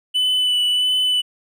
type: tone with vibrato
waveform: triangle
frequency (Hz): 2988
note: F#7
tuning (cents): +16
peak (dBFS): -14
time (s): 0.14-1.22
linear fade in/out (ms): 20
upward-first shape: sine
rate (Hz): 1.5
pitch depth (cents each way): 15
effects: none